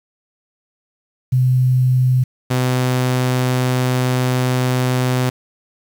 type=tone pair in turn; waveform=sine / sawtooth; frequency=127.7 / 127.05 Hz; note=C3 / B2; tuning=-42 / +49 cents; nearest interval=unison; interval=9 cents; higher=first; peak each=-11 dBFS; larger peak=neither; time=1.32-2.24 / 2.5-5.3 s; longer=second; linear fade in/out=10 ms; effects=7-bit